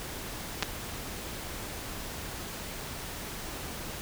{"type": "clicks", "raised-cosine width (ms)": 0.2, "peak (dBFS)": -10, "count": 2, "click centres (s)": [0.625, 0.63], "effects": ["pink hiss -39 dBFS RMS until 4.01 s"]}